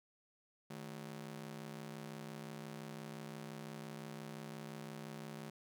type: ring-modulated tone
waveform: sawtooth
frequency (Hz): 184.4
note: F#3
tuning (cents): -6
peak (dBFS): -39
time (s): 0.7-5.5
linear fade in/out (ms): 5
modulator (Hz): 32.9
effects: none